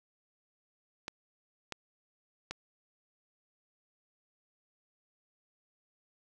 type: clicks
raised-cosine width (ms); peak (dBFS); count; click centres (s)
0.2; -20; 3; 1.081 / 1.723 / 2.51
effects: none